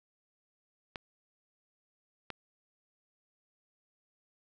clicks, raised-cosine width 0.3 ms, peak -22 dBFS, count 2, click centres 0.958 / 2.303 s, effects none

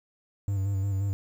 triangle tone with vibrato, 98 Hz, G2, in tune, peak -23 dBFS, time 0.48-1.13 s, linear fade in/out 0 ms, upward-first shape square, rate 5.7 Hz, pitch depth 33 cents each way, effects 9-bit

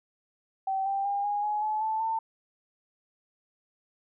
sine tone with pitch steps, 771 / 787.7 / 804.7 / 822.1 / 839.8 / 858 / 876.5 / 895.4 Hz, G5 / G5 / G5 / G#5 / G#5 / A5 / A5 / A5, -29 / +8 / +45 / -18 / +19 / -44 / -7 / +30 cents, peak -26 dBFS, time 0.67-2.19 s, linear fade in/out 5 ms, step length 190 ms, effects none

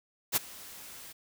white noise with ADSR envelope, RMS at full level -24 dBFS, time 0.32-1.13 s, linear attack 42 ms, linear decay 20 ms, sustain -23 dB, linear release 16 ms, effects none

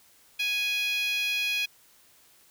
10% pulse tone with high-pass filter, 830.6 Hz, G#5, in tune, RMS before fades -28 dBFS, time 0.39-1.66 s, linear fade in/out 10 ms, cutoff 2700 Hz, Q 6.5, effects white hiss -59 dBFS RMS until 2.5 s

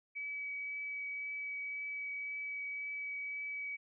sine tone with vibrato, 2281 Hz, C#7, 49 cents sharp, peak -38 dBFS, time 0.15-3.77 s, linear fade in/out 20 ms, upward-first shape triangle, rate 1.9 Hz, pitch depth 9 cents each way, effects none

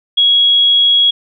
sine tone, 3322 Hz, G#7, in tune, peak -7 dBFS, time 0.17-1.11 s, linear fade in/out 10 ms, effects none

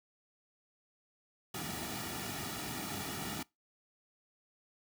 pink noise with comb filter, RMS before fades -40 dBFS, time 1.54-3.43 s, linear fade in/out 5 ms, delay 1.9 ms, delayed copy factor -0.65, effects noise-tail reverb RT60 0.2 s tail -23 dB re dry + high-pass 80 Hz 12 dB/octave

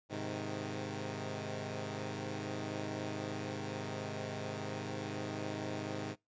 10% pulse chord, Ab major, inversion none, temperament equal, 103.83 / 130.81 / 155.56 Hz, Ab2 / C3 / Eb3, 0 / 0 / 0 cents, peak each -33 / -35 / -36 dBFS, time 0.09-6.16 s, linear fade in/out 50 ms, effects noise-tail reverb RT60 0.2 s tail -24 dB re dry + resampled to 16000 Hz

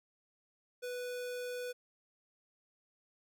square tone, 493.9 Hz, B4, in tune, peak -39 dBFS, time 0.82-1.73 s, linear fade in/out 20 ms, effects none

